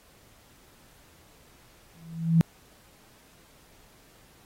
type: tone with exponential growth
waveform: sine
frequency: 164.81 Hz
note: E3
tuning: in tune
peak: -13 dBFS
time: 1.95-2.41 s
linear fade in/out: 0 ms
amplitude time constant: 100 ms
effects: pink hiss -58 dBFS RMS until 4.45 s + AAC 48 kbps